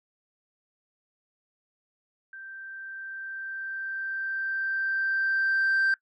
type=tone with level ramp; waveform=sine; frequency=1567 Hz; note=G6; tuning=1 cent flat; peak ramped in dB=-40 to -18 dBFS; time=2.33-5.94 s; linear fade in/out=2 ms; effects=noise-tail reverb RT60 0.1 s tail -21 dB re dry + tanh soft clip ceiling -19 dBFS